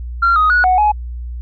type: tone with pitch steps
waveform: sine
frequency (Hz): 1377 / 1252 / 1462 / 739 / 842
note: F6 / D#6 / F#6 / F#5 / G#5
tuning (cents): -25 / +10 / -21 / -2 / +24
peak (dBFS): -8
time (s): 0.22-0.92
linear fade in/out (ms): 10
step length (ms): 140
effects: tanh soft clip ceiling -6 dBFS + added 60 Hz sine -23 dBFS peak until 1.41 s